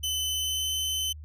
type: tone with pitch glide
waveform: sawtooth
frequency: 3033 to 3051 Hz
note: F#7 to G7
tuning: +42 to -48 cents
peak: -24 dBFS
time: 0.03-1.13 s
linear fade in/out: 10 ms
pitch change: +10 cents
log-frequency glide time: 0.28-0.71 s
effects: added 76 Hz sine -40 dBFS peak until 1.24 s